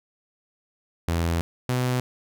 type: tone pair in turn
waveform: sawtooth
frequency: 84 / 125.86 Hz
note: E2 / B2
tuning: +33 / +33 cents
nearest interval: perfect fifth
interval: 700 cents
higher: second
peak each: -18 / -18 dBFS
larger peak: neither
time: 1.08-1.41 / 1.69-2 s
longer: first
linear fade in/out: 0 ms
effects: none